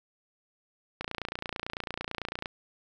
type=click train; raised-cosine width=0.3 ms; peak=-17 dBFS; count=43; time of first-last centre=1.01-2.458 s; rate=29 Hz; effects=none